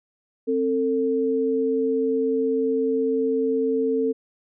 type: tone pair together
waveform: sine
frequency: 264.5 / 448.2 Hz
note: C4 / A4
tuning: +19 / +32 cents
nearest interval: major sixth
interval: 913 cents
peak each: -24 / -21 dBFS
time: 0.47-4.13 s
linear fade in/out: 20 ms
effects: none